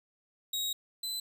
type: tone pair in turn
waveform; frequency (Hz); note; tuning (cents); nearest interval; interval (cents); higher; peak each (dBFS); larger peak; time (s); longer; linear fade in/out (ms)
sawtooth; 3800 / 4026; A#7 / B7; +33 / +33; minor second; 100; second; -28 / -31; first; 0.53-0.73 / 1.03-1.2; first; 5
effects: none